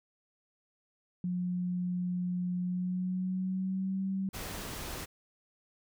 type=tone with pitch glide; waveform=sine; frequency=179.3 to 192.17 Hz; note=F3 to G3; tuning=+46 to -34 cents; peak=-30 dBFS; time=1.24-4.29 s; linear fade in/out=2 ms; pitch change=+120 cents; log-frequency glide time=2.6-4.04 s
type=noise; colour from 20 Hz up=pink; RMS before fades=-40 dBFS; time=4.33-5.06 s; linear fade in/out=20 ms
effects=none